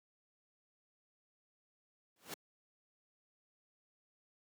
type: noise with exponential growth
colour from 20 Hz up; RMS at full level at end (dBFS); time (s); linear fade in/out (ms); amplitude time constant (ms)
pink; -39; 2.16-2.34; 2; 37
effects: high-pass 200 Hz 12 dB/octave